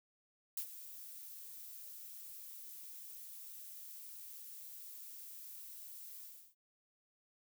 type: noise with ADSR envelope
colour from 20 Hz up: violet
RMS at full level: -38 dBFS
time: 0.57-6.55 s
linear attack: 4 ms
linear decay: 79 ms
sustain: -13 dB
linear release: 320 ms
effects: none